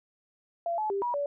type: tone with pitch steps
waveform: sine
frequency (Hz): 682 / 858 / 396.3 / 966 / 573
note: F5 / A5 / G4 / B5 / D5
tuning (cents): -41 / -44 / +19 / -39 / -43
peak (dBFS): -27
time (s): 0.66-1.26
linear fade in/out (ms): 2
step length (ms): 120
effects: none